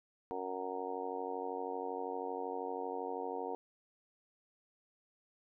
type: harmonic tone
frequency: 92.7 Hz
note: F#2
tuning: 4 cents sharp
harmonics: 3 / 4 / 5 / 6 / 7 / 8 / 9 / 10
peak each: -47 / -46 / -41 / -51 / -52 / -43 / -51 / -45 dBFS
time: 0.31-3.55 s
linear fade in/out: 0 ms
effects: none